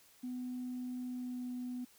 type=tone with pitch glide; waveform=sine; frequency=250 to 248.4 Hz; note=B3 to B3; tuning=+21 to +10 cents; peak=-37 dBFS; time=0.23-1.85 s; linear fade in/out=10 ms; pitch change=-11 cents; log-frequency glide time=1.06-1.45 s; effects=tanh soft clip ceiling -34 dBFS + white hiss -64 dBFS RMS until 1.98 s